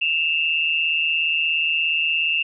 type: tone pair together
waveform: sine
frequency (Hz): 2634 / 2791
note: E7 / F7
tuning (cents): -2 / -2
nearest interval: minor second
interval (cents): 100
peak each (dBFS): -21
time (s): 0.01-2.43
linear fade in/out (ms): 10
effects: none